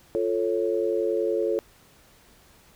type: chord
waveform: sine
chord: F augmented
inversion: none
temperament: equal with one note detuned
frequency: 349.2 / 440 / 550.5 Hz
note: F4 / A4 / C#5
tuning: 0 / 0 / -12 cents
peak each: -27 / -25 / -28 dBFS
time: 0.15-1.59 s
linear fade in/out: 0 ms
effects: pink hiss -56 dBFS RMS until 2.75 s